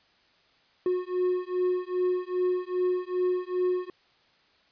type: beating tone pair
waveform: triangle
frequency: 362.1 / 364.6 Hz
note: F#4 / F#4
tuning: -37 / -25 cents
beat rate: 2.5 Hz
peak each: -26 / -26 dBFS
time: 0.86-3.9 s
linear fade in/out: 2 ms
effects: white hiss -63 dBFS RMS until 4.71 s + resampled to 11025 Hz